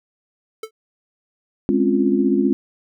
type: tone with exponential decay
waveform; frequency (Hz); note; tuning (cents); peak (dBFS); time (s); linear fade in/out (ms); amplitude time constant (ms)
square; 440; A4; 0; -25; 0.63-0.71; 5; 16
type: chord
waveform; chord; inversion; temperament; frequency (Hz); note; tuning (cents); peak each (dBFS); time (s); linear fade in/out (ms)
sine; Db major seventh; second; equal; 207.7 / 261.6 / 277.2 / 349.2; Ab3 / C4 / Db4 / F4; 0 / 0 / 0 / 0; -20; 1.69-2.53; 0
effects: none